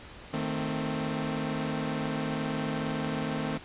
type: chord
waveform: sawtooth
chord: A diminished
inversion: second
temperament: equal with one note detuned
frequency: 155.56 / 222.2 / 261.6 Hz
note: Eb3 / A3 / C4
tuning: 0 / +17 / 0 cents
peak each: -30 dBFS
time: 0.33-3.58 s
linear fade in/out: 10 ms
effects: pink hiss -47 dBFS RMS until 3.64 s + resampled to 8000 Hz